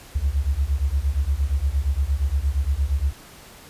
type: beating tone pair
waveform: sine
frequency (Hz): 65.41 / 74.01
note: C2 / D2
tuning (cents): 0 / +14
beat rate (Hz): 8.6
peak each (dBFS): -22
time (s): 0.15-3.13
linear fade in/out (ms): 10
effects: pink hiss -45 dBFS RMS until 3.69 s + resampled to 32000 Hz